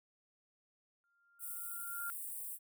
sine tone with exponential growth, 1396.9 Hz, F6, in tune, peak -38 dBFS, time 1.04-2.1 s, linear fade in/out 0 ms, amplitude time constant 230 ms
white high-pass noise, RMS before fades -44 dBFS, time 1.39-2.59 s, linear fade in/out 50 ms, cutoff 8100 Hz, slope 96 dB/octave
effects none

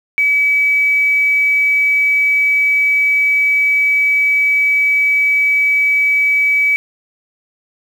sine tone with quantisation, 2285 Hz, D7, 48 cents flat, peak -10 dBFS, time 0.18-6.76 s, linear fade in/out 0 ms, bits 6, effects none

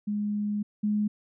sine tone pair in turn, 207.7 / 209.6 Hz, G#3 / G#3, 0 / +16 cents, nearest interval unison, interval 16 cents, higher second, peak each -26 / -23 dBFS, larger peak second, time 0.07-0.63 / 0.83-1.08 s, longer first, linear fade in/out 10 ms, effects none

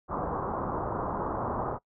white low-pass noise, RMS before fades -32 dBFS, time 0.08-1.79 s, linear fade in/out 50 ms, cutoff 1200 Hz, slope 48 dB/octave, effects noise-tail reverb RT60 0.1 s tail -21 dB re dry

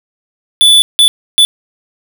square tone bursts at uneven times, 3473 Hz, A7, 23 cents flat, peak -4 dBFS, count 3, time 0.61-0.82 / 0.99-1.08 / 1.38-1.45 s, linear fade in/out 0 ms, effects none

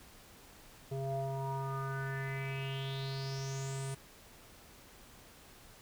square tone with low-pass filter sweep, 135.4 Hz, C#3, 40 cents flat, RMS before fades -38 dBFS, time 0.91-3.95 s, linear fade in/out 10 ms, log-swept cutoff 540 to 9400 Hz, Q 6.2, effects pink hiss -57 dBFS RMS until 5.81 s

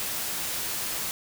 white noise, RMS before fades -31 dBFS, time 0-1.11 s, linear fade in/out 0 ms, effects none

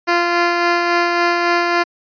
10% pulse tone with tremolo, 346.3 Hz, F4, 15 cents flat, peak -4 dBFS, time 0.07-1.84 s, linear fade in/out 20 ms, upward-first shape sine, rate 3.6 Hz, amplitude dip 30%, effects resampled to 11025 Hz

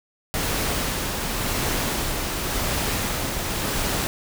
pink noise with tremolo, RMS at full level -24 dBFS, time 0.34-4.07 s, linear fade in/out 0 ms, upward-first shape sine, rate 0.91 Hz, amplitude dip 30%, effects none

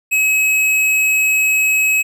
sine tone with hard clipping, 2560 Hz, D#7, 49 cents sharp, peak -13 dBFS, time 0.11-2.03 s, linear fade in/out 20 ms, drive 16 dB, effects none

